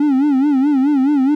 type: tone with vibrato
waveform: triangle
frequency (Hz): 278.4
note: C#4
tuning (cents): +8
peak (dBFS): -9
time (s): 0-1.35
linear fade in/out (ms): 5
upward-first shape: sine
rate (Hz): 4.7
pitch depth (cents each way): 130
effects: none